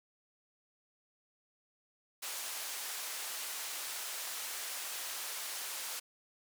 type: band-pass noise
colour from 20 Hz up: white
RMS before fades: -41 dBFS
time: 2.22-6 s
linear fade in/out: 10 ms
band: 600 to 13000 Hz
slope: 12 dB/octave
effects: none